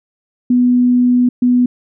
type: tone bursts at uneven times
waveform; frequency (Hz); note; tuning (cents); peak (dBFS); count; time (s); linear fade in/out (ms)
sine; 246.9; B3; 0; -8; 2; 0.5-1.29 / 1.42-1.66; 5
effects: none